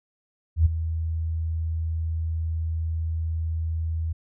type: tone with ADSR envelope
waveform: sine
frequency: 81.1 Hz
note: E2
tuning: 28 cents flat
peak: -12 dBFS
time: 0.56-4.13 s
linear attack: 96 ms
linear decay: 14 ms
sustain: -12 dB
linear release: 10 ms
effects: none